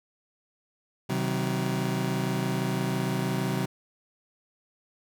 30% pulse chord, C diminished, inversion none, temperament just, 130.81 / 156.98 / 188.37 Hz, C3 / Eb3 / Gb3, 0 / +16 / +31 cents, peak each -27 / -31 / -27 dBFS, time 1.09-3.66 s, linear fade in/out 10 ms, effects none

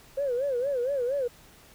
sine tone with vibrato, 523.3 Hz, C5, in tune, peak -24 dBFS, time 0.17-1.28 s, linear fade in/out 10 ms, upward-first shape sine, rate 4.3 Hz, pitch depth 160 cents each way, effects tanh soft clip ceiling -20 dBFS + pink hiss -54 dBFS RMS until 1.74 s

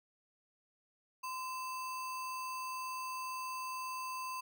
sine tone with sample-and-hold, 1029 Hz, C6, 29 cents flat, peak -38 dBFS, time 1.23-4.41 s, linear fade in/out 10 ms, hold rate 3675 Hz, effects none

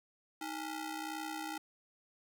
sawtooth ring-modulated tone, 566 Hz, C#5, 36 cents sharp, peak -32 dBFS, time 0.41-1.58 s, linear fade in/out 5 ms, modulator 252 Hz, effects none

